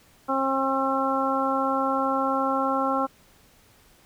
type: harmonic tone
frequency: 268.3 Hz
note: C4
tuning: 44 cents sharp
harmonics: 1 / 2 / 3 / 4 / 5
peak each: -28 / -28 / -28 / -28 / -28 dBFS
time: 0.28-3.07 s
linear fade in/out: 20 ms
effects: pink hiss -57 dBFS RMS until 4.05 s